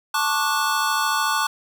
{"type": "chord", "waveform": "square", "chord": "D major seventh", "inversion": "second", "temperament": "just", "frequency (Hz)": [881, 1101.2, 1174.7, 1468.3], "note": ["A5", "C#6", "D6", "F#6"], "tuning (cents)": [2, -12, 0, -14], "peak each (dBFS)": -26, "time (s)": [0.14, 1.47], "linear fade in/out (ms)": 5, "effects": []}